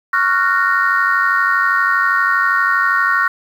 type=chord; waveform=sine; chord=Gb major seventh; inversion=second; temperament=just; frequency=1110 / 1387.5 / 1480 / 1850 Hz; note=Db6 / F6 / Gb6 / Bb6; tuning=+2 / -12 / 0 / -14 cents; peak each=-17 dBFS; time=0.13-3.28 s; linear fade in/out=5 ms; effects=tanh soft clip ceiling -3 dBFS + 7-bit